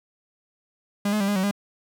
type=tone with pitch steps; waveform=45% pulse; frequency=203.1 / 212.3 / 197.3 / 205 / 188 / 202.6 Hz; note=G#3 / G#3 / G3 / G#3 / F#3 / G#3; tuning=-38 / +38 / +11 / -22 / +28 / -43 cents; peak=-21 dBFS; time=1.05-1.512 s; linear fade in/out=5 ms; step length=77 ms; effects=none